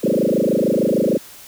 sine tone with frequency modulation, 376.3 Hz, F#4, 29 cents sharp, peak -14 dBFS, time 0.03-1.18 s, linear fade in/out 10 ms, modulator 26.6 Hz, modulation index 7.3, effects white hiss -41 dBFS RMS until 1.47 s

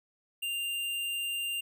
square tone, 2791 Hz, F7, 2 cents flat, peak -32 dBFS, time 0.42-1.61 s, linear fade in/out 10 ms, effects none

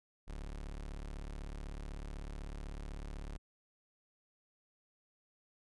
35% pulse tone, 36.01 Hz, D1, 33 cents flat, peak -40 dBFS, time 0.27-3.38 s, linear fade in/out 20 ms, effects resampled to 24000 Hz

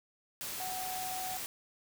sine tone in noise, 745 Hz, F#5, 12 cents sharp, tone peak -38 dBFS, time 0.6-1.37 s, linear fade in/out 0 ms, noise white, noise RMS -40 dBFS, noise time 0.41-1.46 s, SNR -1 dB, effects none

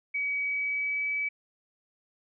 sine tone with pitch glide, 2270 to 2291 Hz, C#7 to D7, +41 to -44 cents, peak -27 dBFS, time 0.14-1.29 s, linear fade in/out 10 ms, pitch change +15 cents, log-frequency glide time 0.4-1.08 s, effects none

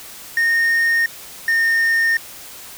triangle tone pair in turn, 1841 / 1827.2 Hz, A#6 / A#6, -22 / -35 cents, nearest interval unison, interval 13 cents, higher first, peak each -12 dBFS, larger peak neither, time 0.37-1.06 / 1.48-2.17 s, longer neither, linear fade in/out 2 ms, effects white hiss -37 dBFS RMS until 2.77 s

